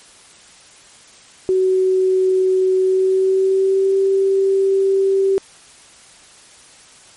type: tone with pitch glide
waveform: sine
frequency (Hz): 374.9 to 388.1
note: F#4 to G4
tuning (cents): +23 to -17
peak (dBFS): -12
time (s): 1.49-5.38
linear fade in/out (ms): 0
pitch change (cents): +60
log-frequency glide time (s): 2.77-3.97
effects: white hiss -45 dBFS RMS until 7.16 s + MP3 48 kbps